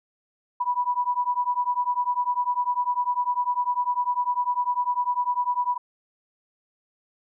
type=beating tone pair; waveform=sine; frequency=977 / 987 Hz; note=B5 / B5; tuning=-19 / -1 cents; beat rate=10 Hz; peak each=-25 / -25 dBFS; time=0.6-5.78 s; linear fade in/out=10 ms; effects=none